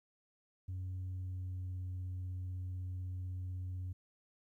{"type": "tone with pitch glide", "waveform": "sine", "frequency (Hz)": [92.5, 91.6], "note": ["F#2", "F#2"], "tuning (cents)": [0, -17], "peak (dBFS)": -36, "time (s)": [0.68, 3.93], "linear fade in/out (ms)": 10, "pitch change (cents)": -17, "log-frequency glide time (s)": [1.02, 1.82], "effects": ["tanh soft clip ceiling -37 dBFS", "13-bit"]}